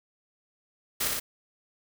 white noise with echo, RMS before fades -28 dBFS, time 1-1.08 s, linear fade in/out 10 ms, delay 60 ms, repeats 2, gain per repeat -2 dB, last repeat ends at 1.2 s, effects none

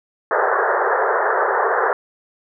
pink band-pass noise, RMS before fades -18 dBFS, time 0.31-1.93 s, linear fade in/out 2 ms, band 390 to 1800 Hz, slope 96 dB/octave, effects none

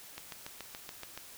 click train, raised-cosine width 0.2 ms, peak -24 dBFS, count 8, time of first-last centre 0.18-1.176 s, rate 7.03 Hz, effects white hiss -51 dBFS RMS until 1.37 s

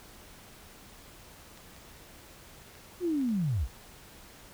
clicks, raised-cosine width 0.2 ms, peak -35 dBFS, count 5, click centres 1.575 / 1.764 / 2.753 / 3.214 / 3.289 s
sine linear sweep, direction down, 370.4 to 46.25 Hz, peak -26 dBFS, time 3-3.68 s, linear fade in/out 50 ms
effects pink hiss -52 dBFS RMS until 4.53 s

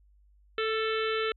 harmonic tone with a mistuned harmonic, 440 Hz, A4, in tune, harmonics 1 / 3 / 4 / 5 / 6 / 7 / 8 / 9, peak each -29 / -33 / -38 / -39 / -39 / -39 / -42 / -43 dBFS, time 0.58-1.32 s, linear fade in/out 2 ms, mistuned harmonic 3, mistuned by +22 cents, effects added 50 Hz sine -58 dBFS peak until 1.36 s

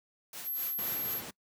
white noise with tremolo, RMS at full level -42 dBFS, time 0.33-1.14 s, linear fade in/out 2 ms, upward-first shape sine, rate 4 Hz, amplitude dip 90%
sine tone, 12220 Hz, G9, 45 cents flat, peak -32 dBFS, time 0.43-1.22 s, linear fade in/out 50 ms
pink noise, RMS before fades -42 dBFS, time 0.78-1.31 s, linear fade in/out 10 ms
effects noise-tail reverb RT60 0.1 s tail -23 dB re dry + high-pass 150 Hz 12 dB/octave

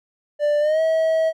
triangle tone with pitch glide, 590 to 643.4 Hz, D5 to E5, +8 to -42 cents, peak -14 dBFS, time 0.39-1.33 s, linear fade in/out 50 ms, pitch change +150 cents, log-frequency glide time 0.6-0.81 s, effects none

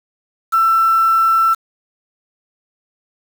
sine tone with quantisation, 1335 Hz, E6, 22 cents sharp, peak -10 dBFS, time 0.52-1.55 s, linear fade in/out 20 ms, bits 5, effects none

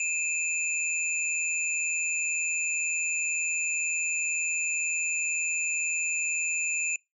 sine tone cluster, 2449 / 2611 / 7080 Hz, D#7 / E7 / A8, -28 / -17 / +10 cents, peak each -33 / -29 / -31 dBFS, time 0-6.96 s, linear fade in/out 2 ms, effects noise-tail reverb RT60 0.2 s tail -23 dB re dry

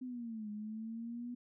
sine linear two-way sweep, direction down then up, 257.7 to 207.8 to 245.2 Hz, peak -40 dBFS, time 0.01-1.35 s, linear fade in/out 10 ms, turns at 0.5 s, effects none

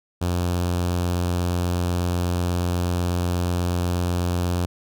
sawtooth tone with notch filter, 88.2 Hz, F2, 18 cents sharp, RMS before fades -23 dBFS, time 0.21-4.66 s, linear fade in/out 10 ms, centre 2000 Hz, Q 1.8, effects none

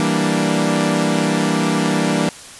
sawtooth chord, E half-diminished seventh, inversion none, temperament equal, 164.81 / 196 / 233.1 / 293.7 Hz, E3 / G3 / Bb3 / D4, 0 / 0 / 0 / 0 cents, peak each -17 dBFS, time 0-2.29 s, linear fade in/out 0 ms, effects white hiss -37 dBFS RMS until 2.59 s + resampled to 24000 Hz

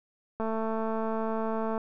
click train, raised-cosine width 1 ms, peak -19 dBFS, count 307, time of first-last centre 0.4-1.778 s, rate 222 Hz, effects none

